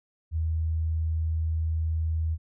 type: tone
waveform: sine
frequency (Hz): 80.3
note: E2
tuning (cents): -45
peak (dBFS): -24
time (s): 0.31-2.38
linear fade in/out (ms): 50
effects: none